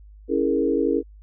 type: chord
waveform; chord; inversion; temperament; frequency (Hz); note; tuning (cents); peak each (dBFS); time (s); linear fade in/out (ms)
sine; A# half-diminished seventh; first; equal; 277.2 / 329.6 / 415.3 / 466.2; C#4 / E4 / G#4 / A#4; 0 / 0 / 0 / 0; -24; 0.28-1.03; 50
effects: added 51 Hz sine -43 dBFS peak until 1.22 s